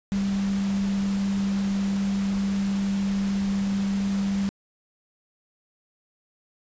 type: tone in noise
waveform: sine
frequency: 197.2 Hz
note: G3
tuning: 11 cents sharp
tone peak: -22 dBFS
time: 0.12-4.49 s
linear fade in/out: 0 ms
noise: pink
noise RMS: -38 dBFS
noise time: 0.12-4.49 s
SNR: +13 dB
effects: resampled to 16000 Hz